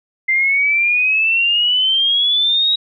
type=exponential sweep; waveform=sine; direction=up; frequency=2077 to 3835 Hz; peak=-12 dBFS; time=0.28-2.76 s; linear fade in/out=10 ms; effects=none